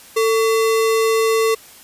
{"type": "tone with sample-and-hold", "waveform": "sine", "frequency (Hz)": 446.2, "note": "A4", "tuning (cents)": 24, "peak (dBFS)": -13, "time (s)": [0.16, 1.55], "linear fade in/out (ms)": 10, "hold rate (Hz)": 1575, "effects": ["white hiss -43 dBFS RMS until 1.83 s", "resampled to 32000 Hz"]}